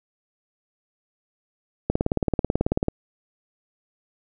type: click train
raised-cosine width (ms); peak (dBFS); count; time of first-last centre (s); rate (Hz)
2; -7; 19; 1.9-2.884; 18.3
effects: none